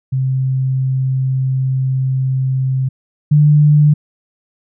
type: tone pair in turn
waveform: sine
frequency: 131.6 / 148.72 Hz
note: C3 / D3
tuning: +10 / +22 cents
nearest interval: major second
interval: 212 cents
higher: second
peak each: -13 / -6 dBFS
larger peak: second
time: 0.12-2.89 / 3.31-3.94 s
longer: first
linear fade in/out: 10 ms
effects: none